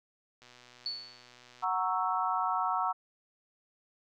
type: click train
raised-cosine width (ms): 0.2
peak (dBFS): -37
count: 151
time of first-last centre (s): 0.42-1.64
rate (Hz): 123
type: tone with exponential decay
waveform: sine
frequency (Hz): 4450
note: C#8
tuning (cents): +6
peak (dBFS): -30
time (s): 0.86-1.32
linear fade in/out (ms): 1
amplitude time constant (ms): 100
type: chord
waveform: sine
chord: F# dominant seventh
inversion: none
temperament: equal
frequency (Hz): 740 / 932.3 / 1108.7 / 1318.5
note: F#5 / A#5 / C#6 / E6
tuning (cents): 0 / 0 / 0 / 0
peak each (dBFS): -33 / -33 / -34 / -33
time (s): 1.62-2.93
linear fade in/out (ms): 20
effects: none